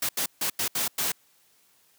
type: noise bursts at uneven times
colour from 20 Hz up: white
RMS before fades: -27 dBFS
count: 6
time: 0.02-0.09 / 0.17-0.26 / 0.41-0.5 / 0.59-0.68 / 0.75-0.88 / 0.98-1.12 s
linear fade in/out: 5 ms
effects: white hiss -63 dBFS RMS until 1.98 s + high-pass 100 Hz 12 dB/octave